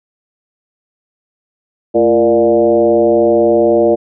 sine tone with frequency modulation, 466.2 Hz, A#4, in tune, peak -7 dBFS, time 1.94-3.96 s, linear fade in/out 20 ms, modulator 122 Hz, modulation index 1.5, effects none

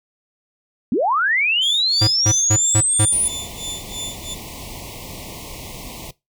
sine linear sweep, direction up, 193.5 to 9956 Hz, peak -15 dBFS, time 0.92-3.28 s, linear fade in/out 2 ms
25% pulse tone with tremolo, 3520 Hz, A7, in tune, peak -21 dBFS, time 1.61-4.35 s, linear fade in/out 20 ms, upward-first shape sine, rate 3 Hz, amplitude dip 95%
square tone bursts, 106.6 Hz, G#2, 46 cents sharp, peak -15 dBFS, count 5, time 2.01-3.055 s, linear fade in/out 10 ms, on 65 ms, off 180 ms
pink band-stop noise, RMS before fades -34 dBFS, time 3.12-6.11 s, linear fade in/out 5 ms, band 1100 to 2000 Hz, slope 96 dB/octave
effects noise-tail reverb RT60 0.2 s tail -20 dB re dry

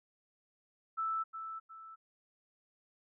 sine tone with echo, 1318.5 Hz, E6, in tune, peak -32 dBFS, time 0.97-1.24 s, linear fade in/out 20 ms, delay 360 ms, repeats 2, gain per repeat -8 dB, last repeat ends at 1.96 s, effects none

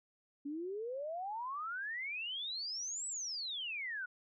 sine exponential two-way sweep, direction up then down, 277.2 to 8000 to 1433 Hz, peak -38 dBFS, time 0.45-4.06 s, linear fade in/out 10 ms, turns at 3.07 s, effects none

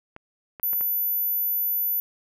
clicks, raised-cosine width 0.5 ms, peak -25 dBFS, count 4, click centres 0.164 / 0.598 / 0.733 / 0.81 s
sine tone, 14000 Hz, A9, 10 cents flat, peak -22 dBFS, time 0.63-2 s, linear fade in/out 0 ms
effects none

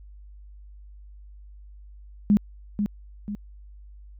sine tone with echo, 206.1 Hz, G#3, 13 cents flat, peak -14 dBFS, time 2.3-2.37 s, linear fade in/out 0 ms, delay 490 ms, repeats 2, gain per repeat -7 dB, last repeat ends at 3.35 s, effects added 50 Hz sine -43 dBFS peak until 4.19 s

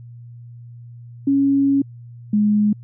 sine tone pair in turn, 277.2 / 209.2 Hz, C#4 / G#3, 0 / +13 cents, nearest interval perfect fourth, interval 487 cents, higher first, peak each -13 dBFS, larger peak neither, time 1.27-1.82 / 2.33-2.73 s, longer first, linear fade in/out 5 ms, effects added 119 Hz sine -36 dBFS peak until 2.83 s

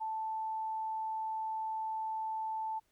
sine tone, 880 Hz, A5, in tune, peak -34 dBFS, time 0-2.8 s, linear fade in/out 20 ms, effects pink hiss -75 dBFS RMS until 2.91 s

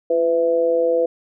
sine tone with amplitude modulation, 502 Hz, B4, 28 cents sharp, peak -11 dBFS, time 0.1-1.06 s, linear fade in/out 5 ms, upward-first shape sine, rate 161 Hz, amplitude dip 80%, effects none

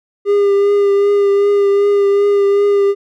triangle tone with vibrato, 403.1 Hz, G4, 48 cents sharp, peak -7 dBFS, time 0.25-2.95 s, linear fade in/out 50 ms, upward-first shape triangle, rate 2.6 Hz, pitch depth 24 cents each way, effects none

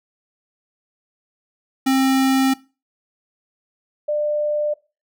square / sine tone pair in turn, 265.8 / 596.7 Hz, C4 / D5, +27 / +27 cents, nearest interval octave + major second, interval 1400 cents, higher second, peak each -15 / -18 dBFS, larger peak first, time 1.86-2.54 / 4.08-4.74 s, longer first, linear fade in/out 10 ms, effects noise-tail reverb RT60 0.3 s tail -20 dB re dry

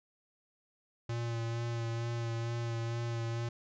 square tone with vibrato, 116.54 Hz, A#2, in tune, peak -34 dBFS, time 1.09-3.49 s, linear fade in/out 5 ms, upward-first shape sine, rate 2.2 Hz, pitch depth 20 cents each way, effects resampled to 16000 Hz

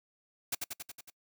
white noise with echo, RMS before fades -33 dBFS, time 0.52-0.55 s, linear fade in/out 5 ms, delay 92 ms, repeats 6, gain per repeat -3 dB, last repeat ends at 1.102 s, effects noise-tail reverb RT60 0.1 s tail -26 dB re dry

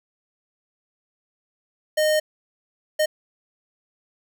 square tone bursts at uneven times, 615 Hz, D#5, 20 cents flat, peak -18 dBFS, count 2, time 1.97-2.2 / 2.99-3.06 s, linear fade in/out 10 ms, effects none

